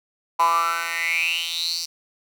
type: tone with high-pass filter sweep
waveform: 10% pulse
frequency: 167.4 Hz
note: E3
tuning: 27 cents sharp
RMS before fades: -23 dBFS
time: 0.39-1.86 s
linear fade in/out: 10 ms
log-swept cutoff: 960 to 5100 Hz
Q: 9.1
effects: none